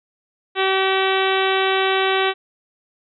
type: harmonic tone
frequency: 382.8 Hz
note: G4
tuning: 41 cents flat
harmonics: 1 / 2 / 3 / 4 / 5 / 6 / 7 / 8 / 9 / 10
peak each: -20 / -23 / -25 / -26 / -27 / -28 / -28 / -29 / -30 / -30 dBFS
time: 0.55-2.34 s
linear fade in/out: 50 ms
effects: none